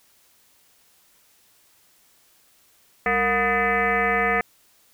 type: tone with frequency modulation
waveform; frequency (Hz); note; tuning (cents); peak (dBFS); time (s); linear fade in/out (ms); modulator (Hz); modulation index
sine; 1244.5; D#6; 0; -18; 3.06-4.41; 2; 261; 3.6
effects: white hiss -59 dBFS RMS until 4.93 s